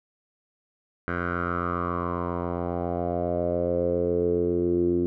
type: tone with low-pass filter sweep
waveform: 10% pulse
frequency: 87.31 Hz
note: F2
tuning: in tune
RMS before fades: -26 dBFS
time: 1.08-5.06 s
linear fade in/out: 0 ms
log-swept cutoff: 1600 to 320 Hz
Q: 5.9
effects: none